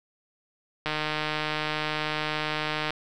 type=click train; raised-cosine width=0.3 ms; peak=-12 dBFS; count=314; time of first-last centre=0.86-2.906 s; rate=153 Hz; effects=none